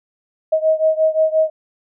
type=beating tone pair; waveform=sine; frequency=630 / 635.7 Hz; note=D#5 / D#5; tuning=+21 / +37 cents; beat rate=5.7 Hz; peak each=-15 / -17 dBFS; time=0.52-1.5 s; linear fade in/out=10 ms; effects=none